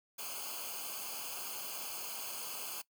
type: noise with comb filter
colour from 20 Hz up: white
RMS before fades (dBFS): -42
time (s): 0.18-2.82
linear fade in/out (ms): 10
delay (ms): 0.53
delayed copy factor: -0.95
effects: noise-tail reverb RT60 0.1 s tail -19 dB re dry